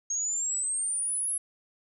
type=exponential sweep; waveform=sine; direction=up; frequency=6490 to 10980 Hz; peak=-27 dBFS; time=0.1-1.38 s; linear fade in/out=5 ms; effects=none